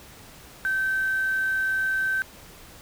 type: tone with quantisation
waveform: sine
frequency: 1547 Hz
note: G6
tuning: 23 cents flat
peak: -22 dBFS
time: 0.65-2.22 s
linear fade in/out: 0 ms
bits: 7
effects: pink hiss -47 dBFS RMS until 2.81 s